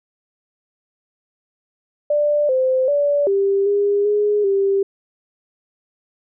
sine tone with pitch steps, 590 / 518 / 577 / 394.8 / 405.7 / 415.6 / 393.5 Hz, D5 / C5 / D5 / G4 / G#4 / G#4 / G4, +8 / -17 / -31 / +12 / -41 / +1 / +7 cents, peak -14 dBFS, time 2.1-4.83 s, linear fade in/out 5 ms, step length 390 ms, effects none

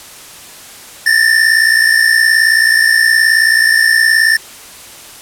square tone pair together, 1760 / 1818.9 Hz, A6 / A#6, 0 / -43 cents, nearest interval minor second, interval 57 cents, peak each -11 dBFS, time 1.06-4.37 s, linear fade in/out 5 ms, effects white hiss -34 dBFS RMS until 5.21 s + low-pass 12000 Hz 12 dB/octave

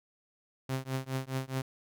sawtooth tone with tremolo, 132 Hz, C3, 16 cents sharp, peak -25 dBFS, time 0.69-1.62 s, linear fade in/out 5 ms, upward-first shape triangle, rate 4.8 Hz, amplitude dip 100%, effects none

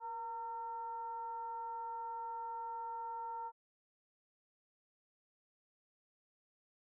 sine tone with frequency modulation, 917 Hz, A#5, 29 cents flat, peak -40 dBFS, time 0-3.52 s, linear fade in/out 50 ms, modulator 442 Hz, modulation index 0.4, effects none

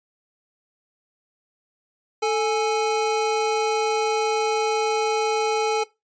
square tone pair together, 440 / 834 Hz, A4 / G#5, 0 / +7 cents, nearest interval major seventh, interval 1107 cents, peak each -22 / -25 dBFS, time 2.22-5.84 s, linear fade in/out 10 ms, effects noise-tail reverb RT60 0.2 s tail -19 dB re dry + resampled to 16000 Hz

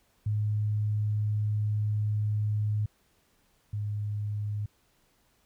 sine tone pair in turn, 105.6 / 104.21 Hz, G#2 / G#2, +29 / +6 cents, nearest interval unison, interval 23 cents, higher first, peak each -25 / -29 dBFS, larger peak first, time 0.26-2.86 / 3.73-4.66 s, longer first, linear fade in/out 5 ms, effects pink hiss -68 dBFS RMS until 5.45 s

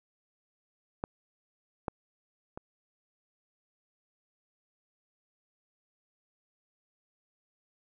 clicks, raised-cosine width 1 ms, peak -18 / -17 / -26 dBFS, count 3, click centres 1.039 / 1.882 / 2.575 s, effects none

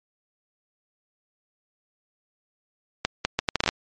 accelerating click train, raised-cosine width 0.2 ms, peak -3 dBFS, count 10, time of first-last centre 3.05-3.69 s, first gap 200 ms, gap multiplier 0.7, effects low-pass 6000 Hz 12 dB/octave + MP3 48 kbps

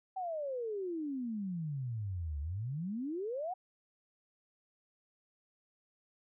sine exponential two-way sweep, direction down then up, 775 to 70 to 768 Hz, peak -35 dBFS, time 0.16-3.54 s, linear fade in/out 10 ms, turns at 2.4 s, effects none

